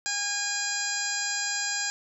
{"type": "harmonic tone", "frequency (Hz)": 816, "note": "G#5", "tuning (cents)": -31, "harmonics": [1, 2, 3, 4, 5, 6, 7, 8, 9], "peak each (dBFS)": [-40, -32, -39, -43, -38, -34, -41, -38, -32], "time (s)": [0.06, 1.9], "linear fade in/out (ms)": 0, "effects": ["10-bit"]}